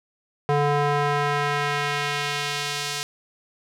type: tone with band-pass filter sweep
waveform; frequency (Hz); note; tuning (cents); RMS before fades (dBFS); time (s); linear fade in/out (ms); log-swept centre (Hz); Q
square; 145.1; D3; -21; -24; 0.49-3.03; 0; 690 to 5200; 0.84
effects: none